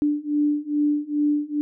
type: beating tone pair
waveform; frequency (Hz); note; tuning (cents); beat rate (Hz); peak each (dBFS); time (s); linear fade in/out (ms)
sine; 293.7 / 296.1; D4 / D4; 0 / +14; 2.4; -23 / -22; 0.02-1.61; 0
effects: none